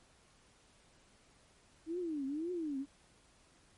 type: tone with vibrato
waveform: sine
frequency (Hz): 311.1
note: D#4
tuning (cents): 0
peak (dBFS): -35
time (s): 1.86-2.86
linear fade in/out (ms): 50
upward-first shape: triangle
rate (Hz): 1.9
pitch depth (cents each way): 290
effects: pink hiss -66 dBFS RMS until 3.77 s + MP3 48 kbps